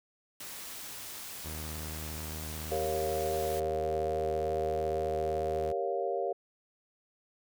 white noise, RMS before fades -43 dBFS, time 0.4-3.6 s, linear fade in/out 5 ms
sawtooth tone, 77.78 Hz, D#2, in tune, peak -35 dBFS, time 1.44-5.73 s, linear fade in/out 20 ms
sine chord, G half-diminished seventh, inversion none, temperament equal, 392 / 466.2 / 554.4 / 698.5 Hz, G4 / Bb4 / Db5 / F5, 0 / 0 / 0 / 0 cents, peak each -35 dBFS, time 2.71-6.33 s, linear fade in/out 10 ms
effects none

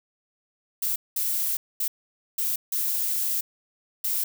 violet noise bursts at uneven times, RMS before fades -26 dBFS, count 6, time 0.82-0.96 / 1.16-1.57 / 1.8-1.88 / 2.38-2.56 / 2.72-3.41 / 4.04-4.24 s, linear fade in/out 5 ms, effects none

